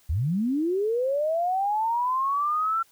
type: linear sweep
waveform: sine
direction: up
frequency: 65 to 1358 Hz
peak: -22 dBFS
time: 0.09-2.83 s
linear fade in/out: 10 ms
effects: white hiss -60 dBFS RMS until 2.91 s